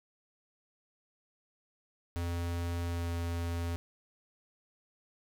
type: tone with pitch glide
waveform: square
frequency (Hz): 85.9 to 85.16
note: F2 to F2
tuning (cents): -28 to -43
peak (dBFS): -33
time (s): 2.16-3.76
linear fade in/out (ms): 0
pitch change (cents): -15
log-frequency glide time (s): 2.85-3.12
effects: none